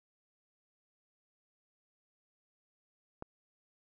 click, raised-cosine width 1 ms, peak -27 dBFS, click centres 3.224 s, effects none

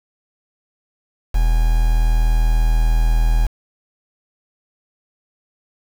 triangle tone with quantisation, 40.15 Hz, E1, 45 cents flat, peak -10 dBFS, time 1.34-3.47 s, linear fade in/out 10 ms, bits 5, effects none

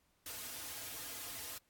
white noise with comb filter, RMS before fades -45 dBFS, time 0.26-1.58 s, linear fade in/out 2 ms, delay 5.2 ms, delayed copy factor -0.9, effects pink hiss -75 dBFS RMS until 1.69 s + AAC 64 kbps

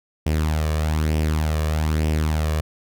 sawtooth tone with flanger, 77.6 Hz, D#2, 4 cents flat, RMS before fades -21 dBFS, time 0.26-2.61 s, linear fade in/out 5 ms, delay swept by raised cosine 0.36 to 1.76 ms, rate 1.1 Hz, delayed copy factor +0.55, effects none

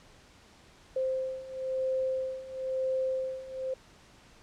sine beating tone pair, 522 / 523 Hz, C5 / C5, -4 / -1 cents, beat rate 1 Hz, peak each -34 / -31 dBFS, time 0.96-3.74 s, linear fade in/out 5 ms, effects pink hiss -57 dBFS RMS until 4.42 s + low-pass 7000 Hz 12 dB/octave

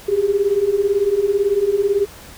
sine beating tone pair, 389.2 / 407.2 Hz, G4 / G#4, -12 / -34 cents, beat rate 18 Hz, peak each -19 / -16 dBFS, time 0.08-2.06 s, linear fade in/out 10 ms, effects pink hiss -40 dBFS RMS until 2.37 s

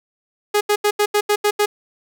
sawtooth tone bursts, 414.8 Hz, G#4, 2 cents flat, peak -10 dBFS, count 8, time 0.54-1.66 s, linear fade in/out 10 ms, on 70 ms, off 80 ms, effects none

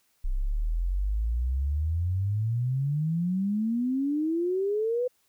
sine exponential sweep, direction up, 30.87 to 506 Hz, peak -24 dBFS, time 0.24-5.08 s, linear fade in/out 10 ms, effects white hiss -69 dBFS RMS until 5.28 s

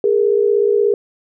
sine tone pair together, 409.5 / 466.2 Hz, G#4 / A#4, -24 / 0 cents, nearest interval major second, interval 224 cents, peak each -13 / -16 dBFS, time 0.04-0.94 s, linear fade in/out 2 ms, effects none

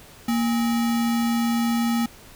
sine tone with sample-and-hold, 233.1 Hz, A#3, in tune, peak -19 dBFS, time 0.28-2.06 s, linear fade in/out 5 ms, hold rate 1050 Hz, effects pink hiss -47 dBFS RMS until 2.35 s

